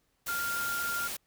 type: tone in noise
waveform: sine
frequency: 1396.9 Hz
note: F6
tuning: in tune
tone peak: -31 dBFS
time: 0.28-1.08 s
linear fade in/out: 10 ms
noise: white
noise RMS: -37 dBFS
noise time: 0.26-1.17 s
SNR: +3 dB
effects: pink hiss -74 dBFS RMS until 1.26 s